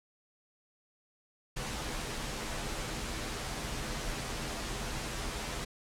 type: noise with comb filter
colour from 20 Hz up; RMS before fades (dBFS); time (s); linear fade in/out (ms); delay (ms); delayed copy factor
pink; -37; 1.56-5.65; 10; 11; -0.55
effects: low-pass 9000 Hz 12 dB/octave